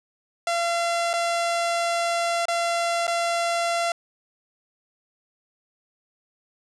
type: tone with dropouts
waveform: sawtooth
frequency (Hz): 683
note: F5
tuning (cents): -39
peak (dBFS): -18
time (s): 0.47-3.92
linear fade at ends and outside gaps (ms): 2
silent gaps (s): 1.132-1.137 / 2.455-2.483 / 3.069-3.078
effects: resampled to 22050 Hz + 10-bit